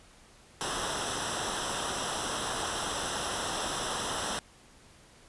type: noise with comb filter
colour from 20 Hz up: pink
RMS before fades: -33 dBFS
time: 0.61-4.39 s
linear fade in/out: 0 ms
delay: 0.44 ms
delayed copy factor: -0.75
effects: pink hiss -57 dBFS RMS until 5.28 s + resampled to 24000 Hz